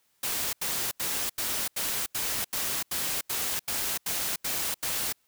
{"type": "noise bursts", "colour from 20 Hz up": "white", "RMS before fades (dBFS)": -30, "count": 13, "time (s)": [0.23, 5.126], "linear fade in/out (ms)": 5, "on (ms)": 300, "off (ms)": 83, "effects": ["white hiss -70 dBFS RMS until 5.27 s"]}